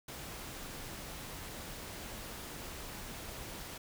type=noise; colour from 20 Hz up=pink; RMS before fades=-45 dBFS; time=0.08-3.78 s; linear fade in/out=5 ms; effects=none